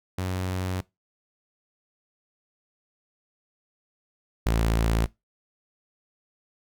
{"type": "tone pair in turn", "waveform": "sawtooth", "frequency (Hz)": [92.5, 55.96], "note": ["F#2", "A1"], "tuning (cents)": [0, 30], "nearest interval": "major sixth", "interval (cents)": 870, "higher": "first", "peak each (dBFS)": [-23, -17], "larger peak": "second", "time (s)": [[0.18, 0.81], [4.46, 5.06]], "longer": "first", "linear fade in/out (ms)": 5, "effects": ["noise-tail reverb RT60 0.2 s tail -21 dB re dry"]}